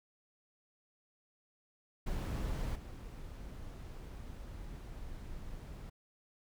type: noise with level steps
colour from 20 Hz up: brown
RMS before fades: -36 / -46 dBFS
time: 2.06-5.9 s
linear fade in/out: 10 ms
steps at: 2.75 s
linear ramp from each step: 10 ms
effects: none